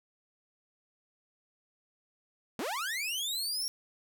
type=linear sweep; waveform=sawtooth; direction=up; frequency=188.3 to 5600 Hz; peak=-29 dBFS; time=2.59-3.68 s; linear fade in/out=0 ms; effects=none